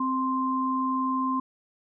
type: tone pair together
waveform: sine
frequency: 261.6 / 1046.5 Hz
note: C4 / C6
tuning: 0 / 0 cents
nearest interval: 2 octaves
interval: 2400 cents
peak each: -27 / -26 dBFS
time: 0-1.4 s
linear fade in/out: 5 ms
effects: none